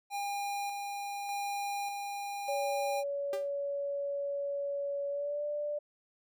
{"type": "tone with tremolo", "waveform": "square", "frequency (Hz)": 807, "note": "G#5", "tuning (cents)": -50, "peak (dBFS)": -34, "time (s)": [0.1, 3.04], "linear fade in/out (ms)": 50, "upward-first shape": "square", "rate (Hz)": 0.84, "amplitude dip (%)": 30}
{"type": "tone with pitch glide", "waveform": "sine", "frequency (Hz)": [565, 589.3], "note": ["C#5", "D5"], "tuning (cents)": [33, 6], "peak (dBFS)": -32, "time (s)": [2.48, 5.79], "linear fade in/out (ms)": 10, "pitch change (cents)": 73, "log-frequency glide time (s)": [5.09, 5.44]}
{"type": "tone with exponential decay", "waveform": "sawtooth", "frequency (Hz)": 396.9, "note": "G4", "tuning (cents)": 22, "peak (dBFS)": -31, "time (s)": [3.33, 3.5], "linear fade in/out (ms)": 2, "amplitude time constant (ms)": 36}
{"effects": []}